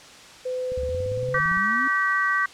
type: tone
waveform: sine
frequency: 507 Hz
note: B4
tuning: 45 cents sharp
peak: -25 dBFS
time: 0.45-1.39 s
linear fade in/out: 10 ms
type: click train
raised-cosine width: 5 ms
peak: -28 dBFS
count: 16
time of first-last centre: 0.72-1.572 s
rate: 17.6 Hz
type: exponential sweep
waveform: sine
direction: up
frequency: 67.1 to 275.3 Hz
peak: -30 dBFS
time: 0.77-1.88 s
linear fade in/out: 5 ms
type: harmonic tone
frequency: 385 Hz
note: G4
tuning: 31 cents flat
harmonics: 3 / 4 / 5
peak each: -24 / -24 / -24 dBFS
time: 1.34-2.46 s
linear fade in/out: 5 ms
effects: white hiss -45 dBFS RMS until 2.53 s + low-pass 6000 Hz 12 dB/octave